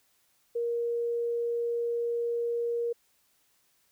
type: tone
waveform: sine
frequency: 470.9 Hz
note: A#4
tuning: 18 cents sharp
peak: -27 dBFS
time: 0.55-2.93 s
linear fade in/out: 10 ms
effects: white hiss -69 dBFS RMS until 3.91 s